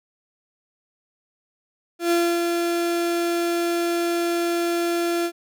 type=tone with ADSR envelope; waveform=35% pulse; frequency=342.4 Hz; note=F4; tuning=34 cents flat; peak=-15 dBFS; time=1.99-5.32 s; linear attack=120 ms; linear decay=280 ms; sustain=-4 dB; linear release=70 ms; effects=none